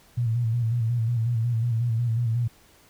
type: tone with vibrato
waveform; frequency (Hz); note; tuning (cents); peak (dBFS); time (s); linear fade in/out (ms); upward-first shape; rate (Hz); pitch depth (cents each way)
sine; 116.6; A#2; +1; -21; 0.17-2.48; 10; square; 5.5; 58
effects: pink hiss -56 dBFS RMS until 2.89 s